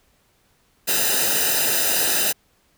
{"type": "noise with comb filter", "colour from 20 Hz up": "white", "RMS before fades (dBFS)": -20, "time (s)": [0.87, 2.33], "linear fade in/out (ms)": 20, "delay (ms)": 0.9, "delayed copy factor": -0.85, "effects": ["pink hiss -62 dBFS RMS until 2.77 s"]}